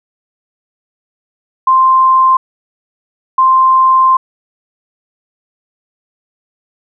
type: tone bursts at uneven times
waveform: sine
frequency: 1046.5 Hz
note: C6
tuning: in tune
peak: -5 dBFS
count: 2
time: 1.67-2.37 / 3.38-4.17 s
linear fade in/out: 5 ms
effects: none